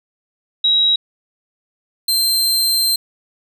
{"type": "tone pair in turn", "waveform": ["sine", "sawtooth"], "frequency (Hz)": [3846, 4137], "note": ["B7", "C8"], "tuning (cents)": [-47, -20], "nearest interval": "minor second", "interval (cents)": 127, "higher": "second", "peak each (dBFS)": -11, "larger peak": "neither", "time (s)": [[0.64, 0.96], [2.08, 2.96]], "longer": "second", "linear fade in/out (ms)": 5, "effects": []}